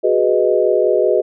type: chord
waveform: sine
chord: G# minor seventh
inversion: third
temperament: equal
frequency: 370 / 415.3 / 493.9 / 622.3 Hz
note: F#4 / G#4 / B4 / D#5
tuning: 0 / 0 / 0 / 0 cents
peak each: -17 dBFS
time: 0.03-1.22 s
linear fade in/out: 20 ms
effects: none